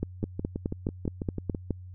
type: two click trains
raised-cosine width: 3 ms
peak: -15 / -18 dBFS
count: 9 / 9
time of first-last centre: 0.03-1.707 / 0.23-1.548 s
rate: 4.77 / 6.07 Hz
effects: added 91 Hz sine -41 dBFS peak until 1.94 s